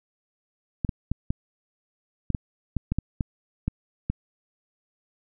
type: clicks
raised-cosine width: 5 ms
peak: -12 dBFS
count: 12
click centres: 0.848 / 0.892 / 1.116 / 1.305 / 2.303 / 2.348 / 2.767 / 2.92 / 2.986 / 3.208 / 3.68 / 4.1 s
effects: none